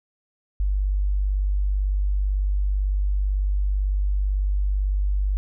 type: tone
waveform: sine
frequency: 49 Hz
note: G1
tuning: in tune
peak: -19 dBFS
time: 0.6-5.37 s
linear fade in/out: 0 ms
effects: none